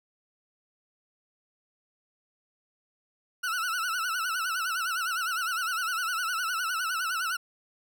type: tone with vibrato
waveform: 40% pulse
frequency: 1396.9 Hz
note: F6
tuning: in tune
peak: -27 dBFS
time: 3.43-7.37 s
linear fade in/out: 10 ms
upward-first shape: sine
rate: 9.8 Hz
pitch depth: 130 cents each way
effects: none